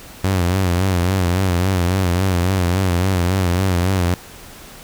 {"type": "tone with vibrato", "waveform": "sawtooth", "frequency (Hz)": 91.4, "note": "F#2", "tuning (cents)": -21, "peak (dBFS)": -11, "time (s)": [0.24, 4.14], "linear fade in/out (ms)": 0, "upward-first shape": "sine", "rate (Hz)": 3.6, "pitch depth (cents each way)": 96, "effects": ["pink hiss -39 dBFS RMS until 4.83 s"]}